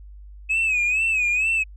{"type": "tone with vibrato", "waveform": "sine", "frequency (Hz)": 2544, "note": "D#7", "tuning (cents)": 38, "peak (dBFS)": -16, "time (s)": [0.49, 1.64], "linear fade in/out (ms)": 20, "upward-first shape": "sine", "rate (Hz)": 2.2, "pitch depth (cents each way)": 97, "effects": ["tanh soft clip ceiling -17 dBFS", "added 50 Hz sine -39 dBFS peak until 1.76 s"]}